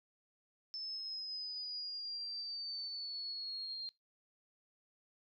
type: exponential sweep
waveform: sine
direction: down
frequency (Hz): 5274 to 4186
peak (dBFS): -40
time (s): 0.74-3.89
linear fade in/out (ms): 0
effects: noise-tail reverb RT60 0.2 s tail -20 dB re dry